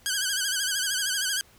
10% pulse tone with vibrato, 1568 Hz, G6, in tune, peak -16 dBFS, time 0.06-1.41 s, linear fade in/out 0 ms, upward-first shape sine, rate 13 Hz, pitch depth 96 cents each way, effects pink hiss -57 dBFS RMS until 1.58 s

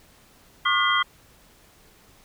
sine tone cluster, 1090 / 1198 / 1430 / 2002 / 3204 Hz, C#6 / D6 / F6 / B6 / G7, -29 / +34 / +41 / +23 / +37 cents, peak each -25 dBFS, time 0.65-1.03 s, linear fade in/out 10 ms, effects pink hiss -55 dBFS RMS until 2.24 s

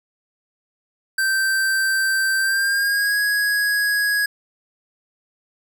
square tone with pitch glide, 1560 to 1662.3 Hz, G6 to G#6, -9 to +1 cents, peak -18 dBFS, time 1.18-4.26 s, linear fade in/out 5 ms, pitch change +110 cents, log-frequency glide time 2.38-3.19 s, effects none

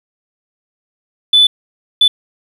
sine tone bursts at uneven times, 3487 Hz, A7, 16 cents flat, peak -4 dBFS, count 2, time 1.33-1.47 / 2.01-2.08 s, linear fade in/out 5 ms, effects tanh soft clip ceiling -2 dBFS + 7-bit

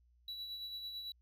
triangle tone with tremolo, 3929 Hz, B7, 10 cents flat, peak -39 dBFS, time 0.28-1.12 s, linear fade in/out 2 ms, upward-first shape sine, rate 9 Hz, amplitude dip 40%, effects added 60 Hz sine -66 dBFS peak until 1.21 s

